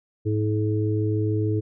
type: harmonic tone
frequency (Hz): 106.7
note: G#2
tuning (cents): +47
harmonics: 1 / 3 / 4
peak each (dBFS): -22 / -27 / -28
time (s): 0.25-1.61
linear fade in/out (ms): 20
effects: none